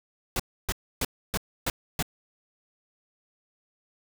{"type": "noise bursts", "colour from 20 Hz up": "pink", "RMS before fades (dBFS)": -27, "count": 6, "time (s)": [0.36, 2.026], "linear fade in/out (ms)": 2, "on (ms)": 36, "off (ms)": 290, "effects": []}